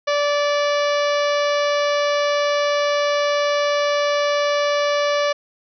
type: harmonic tone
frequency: 581 Hz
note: D5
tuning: 19 cents flat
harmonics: 1 / 2 / 3 / 4 / 5 / 6 / 7 / 8 / 9 / 10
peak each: -18 / -24 / -28 / -30 / -32 / -34 / -35 / -36 / -37 / -38 dBFS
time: 0.07-5.33 s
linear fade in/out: 10 ms
effects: none